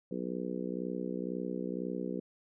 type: harmonic tone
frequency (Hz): 62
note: B1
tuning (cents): +7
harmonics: 3 / 4 / 5 / 6 / 7 / 8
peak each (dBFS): -39 / -40 / -41 / -42 / -42 / -43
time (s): 0.11-2.2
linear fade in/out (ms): 5
effects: none